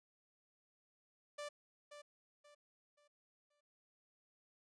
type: tone with echo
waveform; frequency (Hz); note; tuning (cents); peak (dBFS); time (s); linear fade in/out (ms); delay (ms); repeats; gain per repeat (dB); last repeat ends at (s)
sawtooth; 587.3; D5; 0; -40; 1.38-1.49; 10; 530; 4; -9; 3.61
effects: resampled to 22050 Hz